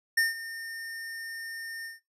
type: tone with ADSR envelope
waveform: square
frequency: 1818 Hz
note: A#6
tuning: 44 cents flat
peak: -21 dBFS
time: 0.17-2 s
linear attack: 8 ms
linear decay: 160 ms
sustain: -16 dB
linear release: 150 ms
effects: noise-tail reverb RT60 0.2 s tail -20 dB re dry + resampled to 32000 Hz